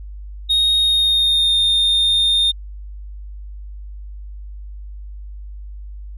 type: tone with pitch glide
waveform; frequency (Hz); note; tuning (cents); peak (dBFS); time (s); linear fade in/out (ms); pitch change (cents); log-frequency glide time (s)
sine; 3729 to 3652; A#7 to A#7; 0 to -36; -10; 0.49-2.52; 20; -36; 0.78-1.57
effects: tanh soft clip ceiling -12 dBFS + added 50 Hz sine -30 dBFS peak until 6.17 s